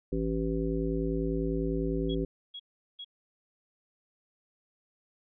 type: harmonic tone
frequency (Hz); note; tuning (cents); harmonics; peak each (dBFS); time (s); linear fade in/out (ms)
55; A1; 0; 1 / 3 / 5 / 7 / 9; -33 / -34 / -33 / -33 / -38; 0.12-2.25; 5
type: tone bursts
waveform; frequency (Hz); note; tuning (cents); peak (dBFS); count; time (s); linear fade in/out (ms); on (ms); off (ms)
sine; 3320; G#7; -1; -39; 3; 2.09-3.047; 10; 59; 390
effects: none